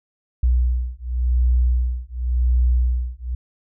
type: beating tone pair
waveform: sine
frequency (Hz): 61 / 61.91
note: B1 / B1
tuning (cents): -21 / +5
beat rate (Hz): 0.91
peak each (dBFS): -19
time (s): 0.43-3.35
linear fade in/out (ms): 5
effects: none